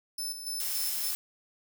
20% pulse tone with tremolo, 5274 Hz, E8, in tune, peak -27 dBFS, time 0.18-1.11 s, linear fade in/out 5 ms, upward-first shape square, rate 3.5 Hz, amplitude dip 55%
blue noise, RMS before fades -33 dBFS, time 0.6-1.15 s, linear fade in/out 0 ms
effects none

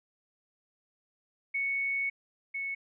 sine tone pair in turn, 2217 / 2207 Hz, C#7 / C#7, 0 / -8 cents, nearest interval unison, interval 8 cents, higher first, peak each -28 / -32 dBFS, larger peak first, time 1.54-2.1 / 2.54-2.75 s, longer first, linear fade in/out 10 ms, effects none

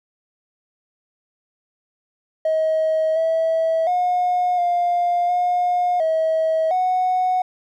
triangle tone with pitch steps, 634 / 650 / 720 / 703 / 715 / 641 / 737 Hz, D#5 / E5 / F#5 / F5 / F5 / E5 / F#5, +32 / -24 / -47 / +11 / +41 / -49 / -7 cents, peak -13 dBFS, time 2.45-7.42 s, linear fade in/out 5 ms, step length 710 ms, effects tanh soft clip ceiling -13 dBFS

